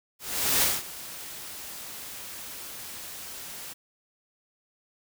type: noise with ADSR envelope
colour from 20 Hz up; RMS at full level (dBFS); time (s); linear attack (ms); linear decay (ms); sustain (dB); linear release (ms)
white; -22; 0.19-3.74; 430; 200; -18; 20
effects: none